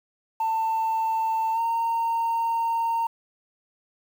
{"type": "tone with pitch glide", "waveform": "sine", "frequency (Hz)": [893, 919.2], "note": ["A5", "A#5"], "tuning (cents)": [25, -25], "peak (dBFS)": -20, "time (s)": [0.4, 3.07], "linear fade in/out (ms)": 5, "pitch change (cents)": 50, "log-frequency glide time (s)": [1.53, 1.59], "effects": ["tanh soft clip ceiling -20 dBFS", "8-bit"]}